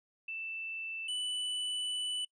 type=tone pair in turn; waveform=sine / square; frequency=2657 / 2982 Hz; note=E7 / F#7; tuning=+13 / +13 cents; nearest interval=major second; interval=200 cents; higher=second; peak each=-37 / -34 dBFS; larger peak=second; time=0.28-1.08 / 1.08-2.25 s; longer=second; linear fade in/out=5 ms; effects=noise-tail reverb RT60 0.1 s tail -25 dB re dry + resampled to 22050 Hz